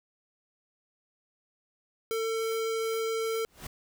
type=tone; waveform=square; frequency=448.8 Hz; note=A4; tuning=34 cents sharp; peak=-29 dBFS; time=2.11-3.45 s; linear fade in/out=0 ms
type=noise with exponential growth; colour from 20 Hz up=pink; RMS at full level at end=-37 dBFS; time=3.45-3.67 s; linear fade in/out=5 ms; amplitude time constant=47 ms
effects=none